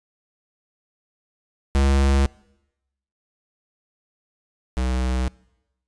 square tone pair in turn, 68.5 / 63.4 Hz, C#2 / B1, -20 / +46 cents, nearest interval minor second, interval 134 cents, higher first, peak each -16 / -21 dBFS, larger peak first, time 1.75-2.26 / 4.77-5.28 s, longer neither, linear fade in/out 0 ms, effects noise-tail reverb RT60 0.9 s tail -24 dB re dry + resampled to 22050 Hz

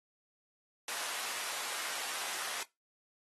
pink high-pass noise, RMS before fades -39 dBFS, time 0.88-2.63 s, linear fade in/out 2 ms, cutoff 900 Hz, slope 12 dB/octave, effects noise-tail reverb RT60 0.2 s tail -20 dB re dry + AAC 32 kbps

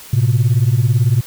sine beating tone pair, 110.5 / 128.5 Hz, A2 / C3, +8 / -31 cents, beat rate 18 Hz, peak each -12 dBFS, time 0.13-1.21 s, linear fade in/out 5 ms, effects tanh soft clip ceiling -6 dBFS + white hiss -37 dBFS RMS until 1.26 s

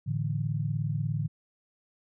sine chord, A suspended fourth, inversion none, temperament equal with one note detuned, 110 / 146.83 / 166.92 Hz, A2 / D3 / E3, 0 / 0 / +22 cents, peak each -31 / -30 / -35 dBFS, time 0.06-1.28 s, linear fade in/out 20 ms, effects none

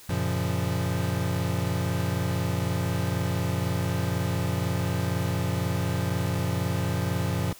square chord, Gb major seventh, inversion none, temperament equal, 92.5 / 116.54 / 138.59 / 174.61 Hz, Gb2 / Bb2 / Db3 / F3, 0 / 0 / 0 / 0 cents, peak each -30 / -31 / -34 / -31 dBFS, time 0.09-7.53 s, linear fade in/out 5 ms, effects white hiss -49 dBFS RMS until 7.59 s

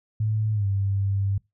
sine tone with pitch glide, 108.1 to 98.56 Hz, A2 to G2, -30 to +10 cents, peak -21 dBFS, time 0.2-1.38 s, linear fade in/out 5 ms, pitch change -160 cents, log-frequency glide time 0.53-0.66 s, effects noise-tail reverb RT60 0.2 s tail -23 dB re dry

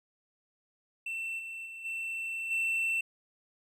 triangle tone with level steps, 2686 Hz, E7, 32 cents sharp, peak -32 / -37 / -40 / -32 / -26 dBFS, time 1.06-3.01 s, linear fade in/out 5 ms, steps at 1.38 / 1.65 / 1.84 / 2.5 s, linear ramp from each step 20 ms, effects none

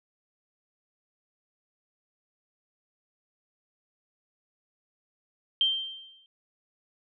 sine tone with exponential decay, 3146 Hz, G7, 6 cents sharp, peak -19 dBFS, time 5.61-6.26 s, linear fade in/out 1 ms, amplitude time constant 140 ms, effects none

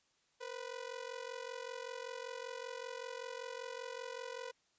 sawtooth ring-modulated tone, 493.9 Hz, B4, in tune, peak -36 dBFS, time 0.4-4.52 s, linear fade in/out 20 ms, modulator 22.6 Hz, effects white hiss -75 dBFS RMS until 4.78 s + resampled to 16000 Hz

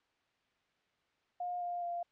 sine tone with pitch steps, 712 / 703 / 694.1 Hz, F5 / F5 / F5, +33 / +11 / -11 cents, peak -35 dBFS, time 1.4-2.03 s, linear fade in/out 5 ms, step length 210 ms, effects white hiss -75 dBFS RMS until 2.11 s + low-pass 3000 Hz 12 dB/octave

